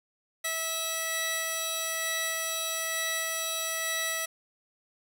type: tone pair together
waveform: 10% pulse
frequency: 650.3 / 1952 Hz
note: E5 / B6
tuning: -24 / -21 cents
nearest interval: octave + perfect fifth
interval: 1903 cents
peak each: -25 / -22 dBFS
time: 0.44-4.26 s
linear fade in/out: 10 ms
effects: none